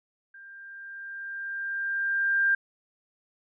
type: tone with level ramp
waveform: sine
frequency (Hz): 1592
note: G6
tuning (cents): +26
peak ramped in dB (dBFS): -45 to -19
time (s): 0.34-2.55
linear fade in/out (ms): 5
effects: none